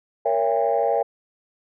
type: chord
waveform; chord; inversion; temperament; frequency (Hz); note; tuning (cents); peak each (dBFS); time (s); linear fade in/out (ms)
sine; A# diminished seventh; none; just; 466.2 / 559.4 / 671.3 / 805.5; A#4 / C#5 / E5 / G5; 0 / +16 / +31 / +47; -23; 0.25-1.03; 10
effects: tanh soft clip ceiling -10 dBFS